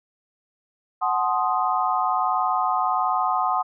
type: chord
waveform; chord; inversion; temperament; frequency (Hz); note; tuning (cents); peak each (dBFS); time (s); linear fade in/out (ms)
sine; F# diminished seventh; none; equal with one note detuned; 740 / 861.4 / 1046.5 / 1244.5; F#5 / A5 / C6 / Eb6; 0 / -37 / 0 / 0; -24 / -27 / -25 / -25; 1.01-3.63; 20
effects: none